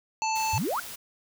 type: harmonic tone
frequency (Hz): 880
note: A5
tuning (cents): 0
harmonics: 1 / 3 / 5 / 7 / 8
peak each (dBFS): -26 / -33 / -37 / -37 / -40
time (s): 0.22-0.58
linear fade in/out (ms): 0
type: noise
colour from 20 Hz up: white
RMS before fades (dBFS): -40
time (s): 0.35-0.96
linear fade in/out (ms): 10
type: exponential sweep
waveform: sine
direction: up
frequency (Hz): 77.78 to 1568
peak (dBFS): -26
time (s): 0.53-0.8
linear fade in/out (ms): 5
effects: none